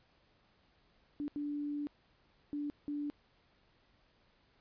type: tone bursts at uneven times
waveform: sine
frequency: 291.8 Hz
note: D4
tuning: 11 cents flat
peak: -35 dBFS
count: 4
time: 1.2-1.28 / 1.36-1.87 / 2.53-2.7 / 2.88-3.1 s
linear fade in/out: 0 ms
effects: pink hiss -70 dBFS RMS until 4.6 s + resampled to 11025 Hz